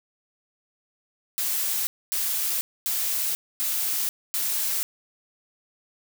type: noise bursts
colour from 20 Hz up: blue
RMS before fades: -26 dBFS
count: 5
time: 1.38-4.83 s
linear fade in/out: 0 ms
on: 490 ms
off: 250 ms
effects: none